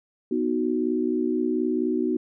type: chord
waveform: sine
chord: B major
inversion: none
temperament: equal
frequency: 246.9 / 311.1 / 370 Hz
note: B3 / D#4 / F#4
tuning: 0 / 0 / 0 cents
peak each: -26 dBFS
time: 0.31-2.17 s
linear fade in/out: 5 ms
effects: none